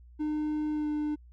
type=tone with pitch glide; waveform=triangle; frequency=303.5 to 300 Hz; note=D#4 to D4; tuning=-43 to +37 cents; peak=-26 dBFS; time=0.19-1.16 s; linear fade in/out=20 ms; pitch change=-20 cents; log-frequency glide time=0.72-0.87 s; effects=added 60 Hz sine -50 dBFS peak until 1.32 s